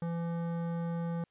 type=tone with hard clipping; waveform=sine; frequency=168.8 Hz; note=E3; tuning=41 cents sharp; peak=-34 dBFS; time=0.02-1.24 s; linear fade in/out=2 ms; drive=14 dB; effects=white hiss -75 dBFS RMS until 1.3 s + resampled to 8000 Hz